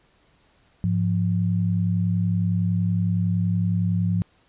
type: tone pair together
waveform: sine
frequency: 103.83 / 174.62 Hz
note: G#2 / F3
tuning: 0 / 0 cents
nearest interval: major sixth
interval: 900 cents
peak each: -22 dBFS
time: 0.84-4.22 s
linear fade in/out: 0 ms
effects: pink hiss -61 dBFS RMS until 4.48 s + resampled to 8000 Hz